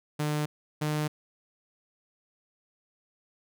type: tone pair in turn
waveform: sawtooth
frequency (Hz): 150 / 151.48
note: D3 / D#3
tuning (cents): +37 / -46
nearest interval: unison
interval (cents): 17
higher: second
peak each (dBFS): -23 / -23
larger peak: neither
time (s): 0.19-0.46 / 0.81-1.08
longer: neither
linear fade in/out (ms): 10
effects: none